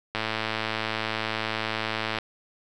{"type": "click train", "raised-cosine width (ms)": 0.3, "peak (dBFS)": -11, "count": 225, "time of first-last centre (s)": [0.15, 2.186], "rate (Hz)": 110, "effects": []}